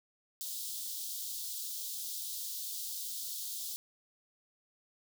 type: high-pass noise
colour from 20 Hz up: white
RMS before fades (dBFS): -40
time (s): 0.41-3.76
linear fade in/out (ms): 0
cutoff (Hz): 3400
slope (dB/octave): 48
effects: none